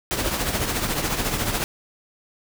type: noise with tremolo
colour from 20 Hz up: pink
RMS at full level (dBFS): -22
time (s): 0.11-1.64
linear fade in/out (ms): 0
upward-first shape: triangle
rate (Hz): 14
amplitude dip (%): 60
effects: none